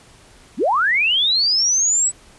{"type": "linear sweep", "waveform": "sine", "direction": "up", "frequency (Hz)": [158.5, 7990], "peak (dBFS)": -14, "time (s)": [0.57, 2.12], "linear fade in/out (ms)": 50, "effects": ["pink hiss -48 dBFS RMS until 2.38 s", "resampled to 24000 Hz"]}